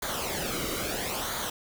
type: noise with flanger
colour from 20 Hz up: pink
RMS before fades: -32 dBFS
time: 0.02-1.5 s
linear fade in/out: 5 ms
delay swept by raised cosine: 0.37 to 1.19 ms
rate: 0.75 Hz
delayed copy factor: -0.65
effects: none